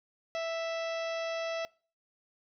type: harmonic tone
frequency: 659.3 Hz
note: E5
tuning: in tune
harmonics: 1 / 2 / 3 / 4 / 5 / 6 / 7 / 8 / 9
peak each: -32 / -43 / -44 / -44 / -48 / -51 / -54 / -50 / -54 dBFS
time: 0.35-1.65 s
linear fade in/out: 0 ms
effects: noise-tail reverb RT60 0.4 s tail -24 dB re dry